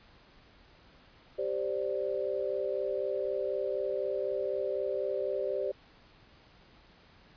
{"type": "chord", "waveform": "sine", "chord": "G suspended fourth", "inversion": "none", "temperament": "equal", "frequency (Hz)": [392, 523.3, 587.3], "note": ["G4", "C5", "D5"], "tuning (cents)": [0, 0, 0], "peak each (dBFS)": -34, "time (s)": [1.38, 5.72], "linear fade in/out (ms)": 10, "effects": ["pink hiss -59 dBFS RMS until 7.36 s", "resampled to 11025 Hz"]}